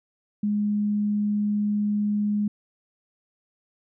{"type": "tone", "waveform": "sine", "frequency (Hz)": 207.7, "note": "G#3", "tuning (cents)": 0, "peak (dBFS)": -21, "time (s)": [0.43, 2.48], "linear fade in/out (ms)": 5, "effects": []}